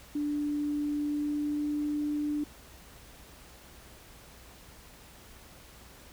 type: tone with pitch glide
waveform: sine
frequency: 293.7 to 295.9 Hz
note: D4 to D4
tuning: 0 to +13 cents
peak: -28 dBFS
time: 0.15-2.44 s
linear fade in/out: 5 ms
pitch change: +13 cents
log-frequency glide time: 0.87-1.84 s
effects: added 60 Hz sine -57 dBFS peak until 6.12 s + pink hiss -53 dBFS RMS until 6.12 s